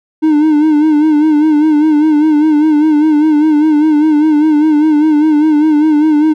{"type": "tone with vibrato", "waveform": "triangle", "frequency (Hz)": 304.6, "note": "D#4", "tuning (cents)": -37, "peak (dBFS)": -4, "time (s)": [0.22, 6.34], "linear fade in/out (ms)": 20, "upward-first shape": "sine", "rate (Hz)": 5, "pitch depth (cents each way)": 62, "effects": []}